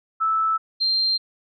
sine tone pair in turn, 1313 / 4169 Hz, E6 / C8, -7 / -7 cents, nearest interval octave + minor sixth, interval 2000 cents, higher second, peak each -18 dBFS, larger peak neither, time 0.2-0.58 / 0.8-1.18 s, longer neither, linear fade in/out 20 ms, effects none

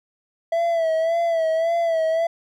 triangle tone with vibrato, 660 Hz, E5, 2 cents sharp, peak -16 dBFS, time 0.52-2.27 s, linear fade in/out 5 ms, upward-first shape sine, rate 1.8 Hz, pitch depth 54 cents each way, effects none

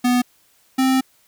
square tone pair in turn, 246.9 / 262.2 Hz, B3 / C4, 0 / +4 cents, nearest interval minor second, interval 104 cents, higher second, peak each -15 dBFS, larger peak neither, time 0.04-0.22 / 0.78-1.01 s, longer second, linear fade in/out 10 ms, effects white hiss -58 dBFS RMS until 1.27 s

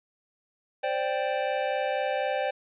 square chord, C suspended second, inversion none, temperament equal, 523.3 / 587.3 / 784 Hz, C5 / D5 / G5, 0 / 0 / 0 cents, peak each -31 dBFS, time 0.83-2.51 s, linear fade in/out 10 ms, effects resampled to 8000 Hz + 10-bit

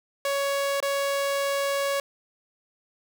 sawtooth tone with dropouts, 558 Hz, C#5, 11 cents sharp, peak -20 dBFS, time 0.25-2 s, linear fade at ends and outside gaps 2 ms, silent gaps 0.803-0.826 s, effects 9-bit

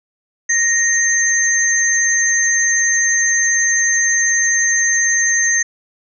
sine tone pair together, 1864.7 / 6294 Hz, A#6 / G8, 0 / +6 cents, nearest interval octave + major sixth, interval 2106 cents, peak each -15 dBFS, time 0.49-5.63 s, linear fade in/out 10 ms, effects none

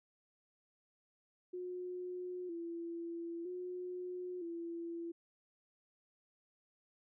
sine tone with vibrato, 349.2 Hz, F4, in tune, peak -40 dBFS, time 1.53-5.12 s, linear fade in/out 10 ms, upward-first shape square, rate 0.52 Hz, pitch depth 59 cents each way, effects none

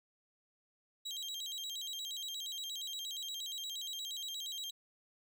35% pulse tone with vibrato, 3520 Hz, A7, in tune, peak -38 dBFS, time 1.05-4.71 s, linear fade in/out 10 ms, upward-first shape square, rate 8.5 Hz, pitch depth 170 cents each way, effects none

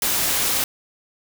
white noise, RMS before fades -21 dBFS, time 0.02-0.64 s, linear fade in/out 2 ms, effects none

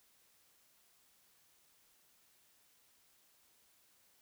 silence, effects white hiss -70 dBFS RMS until 4.21 s

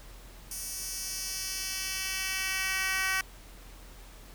10% pulse tone with high-pass filter sweep, 379.8 Hz, F#4, 45 cents sharp, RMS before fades -33 dBFS, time 0.51-3.21 s, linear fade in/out 2 ms, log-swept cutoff 7900 to 1600 Hz, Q 1.2, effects added 43 Hz sine -48 dBFS peak until 4.34 s + pink hiss -53 dBFS RMS until 4.34 s

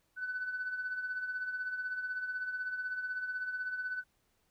sine tone with tremolo, 1500 Hz, F#6, 23 cents sharp, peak -31 dBFS, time 0.16-4.04 s, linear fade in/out 50 ms, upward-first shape triangle, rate 16 Hz, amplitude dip 65%, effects tanh soft clip ceiling -29 dBFS + pink hiss -75 dBFS RMS until 4.5 s

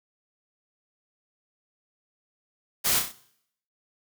white noise with echo, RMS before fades -24 dBFS, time 2.84-3 s, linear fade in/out 20 ms, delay 32 ms, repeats 4, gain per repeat -5 dB, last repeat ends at 3.128 s, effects noise-tail reverb RT60 0.7 s tail -19 dB re dry

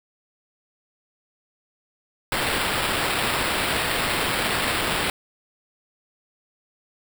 white noise with sample-and-hold, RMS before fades -24 dBFS, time 2.32-5.1 s, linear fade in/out 2 ms, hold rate 6300 Hz, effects none

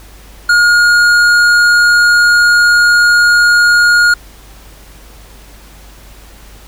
sine tone with tanh clipping, 1429 Hz, F6, 39 cents sharp, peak -7 dBFS, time 0.49-4.14 s, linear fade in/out 5 ms, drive 12 dB, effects added 50 Hz sine -36 dBFS peak until 6.67 s + pink hiss -40 dBFS RMS until 6.67 s

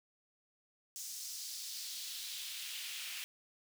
pink noise with high-pass filter sweep, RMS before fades -44 dBFS, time 0.96-3.24 s, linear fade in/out 0 ms, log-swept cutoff 6100 to 2500 Hz, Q 1.9, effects none

